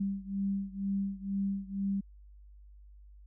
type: beating tone pair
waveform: sine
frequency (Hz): 196 / 198.1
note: G3 / G3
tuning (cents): 0 / +18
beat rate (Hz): 2.1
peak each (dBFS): -33 / -35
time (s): 0-2.01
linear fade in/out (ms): 10
effects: added 50 Hz sine -51 dBFS peak until 3.26 s